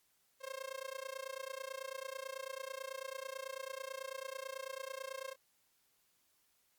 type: tone with amplitude modulation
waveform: sawtooth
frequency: 533 Hz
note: C5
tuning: 32 cents sharp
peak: -35 dBFS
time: 0.4-5.36 s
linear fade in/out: 50 ms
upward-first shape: sine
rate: 29.1 Hz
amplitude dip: 95%
effects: white hiss -75 dBFS RMS until 6.78 s + Opus 48 kbps